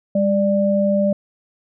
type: tone pair together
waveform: sine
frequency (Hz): 201.3 / 591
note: G3 / D5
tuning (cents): +46 / +11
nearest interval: octave + perfect fifth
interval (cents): 1865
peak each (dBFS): -17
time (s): 0.15-1.13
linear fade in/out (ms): 5
effects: none